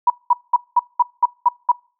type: tone bursts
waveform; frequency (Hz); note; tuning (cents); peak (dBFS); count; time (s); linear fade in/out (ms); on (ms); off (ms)
sine; 970; B5; -31; -9; 8; 0.07-1.718; 5; 31; 200
effects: noise-tail reverb RT60 0.4 s tail -25 dB re dry